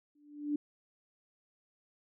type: tone with exponential growth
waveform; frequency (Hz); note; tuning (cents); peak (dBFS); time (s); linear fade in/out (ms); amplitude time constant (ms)
sine; 293.7; D4; 0; -27; 0.15-0.56; 5; 88
effects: none